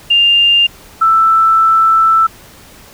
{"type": "tone pair in turn", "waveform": "sine", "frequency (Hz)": [2800, 1324.3], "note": ["F7", "E6"], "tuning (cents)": [4, 8], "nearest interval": "octave + minor second", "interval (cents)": 1296, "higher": "first", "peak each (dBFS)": -6, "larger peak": "neither", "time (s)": [[0.1, 0.67], [1.01, 2.27]], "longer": "second", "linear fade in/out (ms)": 10, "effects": ["pink hiss -39 dBFS RMS until 2.93 s"]}